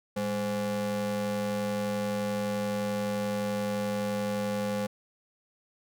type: ring-modulated tone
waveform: square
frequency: 157.6 Hz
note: D#3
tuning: 23 cents sharp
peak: -26 dBFS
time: 0.16-4.87 s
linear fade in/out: 10 ms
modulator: 361 Hz
effects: none